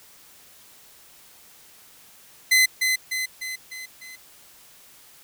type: tone with echo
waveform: sawtooth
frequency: 2037 Hz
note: C7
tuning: 47 cents flat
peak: -11 dBFS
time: 2.51-2.66 s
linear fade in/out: 10 ms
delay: 300 ms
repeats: 5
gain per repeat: -5 dB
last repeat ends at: 4.16 s
effects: white hiss -51 dBFS RMS until 5.23 s

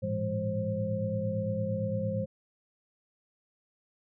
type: tone cluster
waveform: sine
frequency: 105.9 / 114.7 / 167.4 / 203.1 / 530 Hz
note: G#2 / A#2 / E3 / G#3 / C5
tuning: +34 / -28 / +27 / -38 / +22 cents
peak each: -34 / -38 / -37 / -35 / -33 dBFS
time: 0.02-2.26 s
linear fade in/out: 20 ms
effects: none

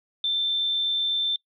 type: tone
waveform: sine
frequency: 3556 Hz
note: A7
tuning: 18 cents sharp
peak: -22 dBFS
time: 0.24-1.36 s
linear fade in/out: 2 ms
effects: noise-tail reverb RT60 0.1 s tail -22 dB re dry

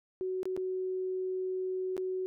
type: tone with dropouts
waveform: sine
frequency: 372.6 Hz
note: F#4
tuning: 12 cents sharp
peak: -31 dBFS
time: 0.21-2.26 s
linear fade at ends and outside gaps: 0 ms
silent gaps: 0.431-0.455 / 0.565-0.575 / 1.967-1.978 s
effects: none

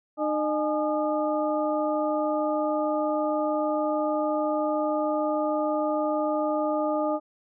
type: harmonic tone with a mistuned harmonic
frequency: 304.4 Hz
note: D#4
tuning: 38 cents flat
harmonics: 1 / 2 / 3 / 4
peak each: -28 / -26 / -31 / -33 dBFS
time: 0.17-7.2 s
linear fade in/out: 50 ms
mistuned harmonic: 3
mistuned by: -140 cents
effects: none

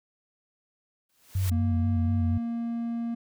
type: noise with exponential growth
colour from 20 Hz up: white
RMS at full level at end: -35 dBFS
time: 1.09-1.5 s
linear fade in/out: 5 ms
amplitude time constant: 89 ms
type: tone with vibrato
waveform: sine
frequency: 92.1 Hz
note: F#2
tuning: 7 cents flat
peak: -23 dBFS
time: 1.35-2.38 s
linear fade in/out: 5 ms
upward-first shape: square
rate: 4.1 Hz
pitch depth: 48 cents each way
type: tone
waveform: triangle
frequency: 233.1 Hz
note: A#3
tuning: in tune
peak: -26 dBFS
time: 1.51-3.15 s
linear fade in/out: 10 ms
effects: none

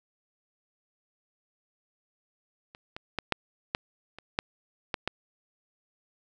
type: clicks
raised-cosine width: 0.3 ms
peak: -30 / -22 / -13 / -8 / -10 / -27 / -9 / -12 / -12 dBFS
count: 9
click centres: 2.749 / 2.965 / 3.187 / 3.323 / 3.749 / 4.186 / 4.389 / 4.942 / 5.076 s
effects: none

